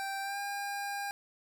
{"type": "tone with pitch glide", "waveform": "25% pulse", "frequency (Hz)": [784, 804.6], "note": ["G5", "G5"], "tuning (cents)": [0, 45], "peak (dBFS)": -31, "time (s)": [0, 1.11], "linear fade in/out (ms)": 0, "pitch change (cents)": 45, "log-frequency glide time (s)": [0.21, 0.39], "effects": []}